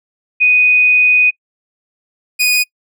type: tone pair in turn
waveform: sine / sawtooth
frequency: 2489 / 2477 Hz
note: D#7 / D#7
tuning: 0 / -8 cents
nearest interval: unison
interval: 8 cents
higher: first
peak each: -7 dBFS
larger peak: neither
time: 0.4-1.31 / 2.39-2.64 s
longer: first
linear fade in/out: 20 ms
effects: noise-tail reverb RT60 0.1 s tail -26 dB re dry